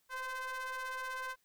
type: ring-modulated tone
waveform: square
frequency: 256.4 Hz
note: C4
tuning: 35 cents flat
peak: -36 dBFS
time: 0.09-1.36 s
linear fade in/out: 50 ms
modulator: 1290 Hz
effects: white hiss -75 dBFS RMS until 1.44 s